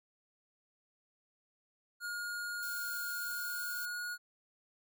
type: tone with pitch glide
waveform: square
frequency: 1428 to 1444.6 Hz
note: F6 to F#6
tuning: +38 to -42 cents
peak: -38 dBFS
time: 2-4.18 s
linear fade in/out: 50 ms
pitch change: +20 cents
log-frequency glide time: 3.03-3.99 s
type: noise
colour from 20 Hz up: violet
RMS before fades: -45 dBFS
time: 2.62-3.86 s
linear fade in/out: 10 ms
effects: none